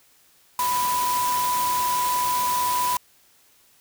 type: tone in noise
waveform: sine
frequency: 990 Hz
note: B5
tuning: 4 cents sharp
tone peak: -21 dBFS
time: 0.59-2.97 s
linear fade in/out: 2 ms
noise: white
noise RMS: -29 dBFS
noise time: 0.59-2.97 s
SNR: +5 dB
effects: white hiss -58 dBFS RMS until 3.8 s